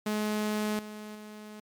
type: tone with level steps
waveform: sawtooth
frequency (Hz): 212.2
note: G#3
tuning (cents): +38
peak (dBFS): -24 / -36 / -39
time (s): 0.06-1.6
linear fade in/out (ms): 5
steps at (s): 0.79 / 1.15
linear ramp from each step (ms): 2
effects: MP3 96 kbps